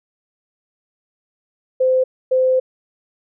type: tone pair in turn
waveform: sine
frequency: 516 / 516 Hz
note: C5 / C5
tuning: -24 / -24 cents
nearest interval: unison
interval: 0 cents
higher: neither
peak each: -12 dBFS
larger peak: neither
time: 1.8-2.04 / 2.31-2.6 s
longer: second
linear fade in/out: 10 ms
effects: none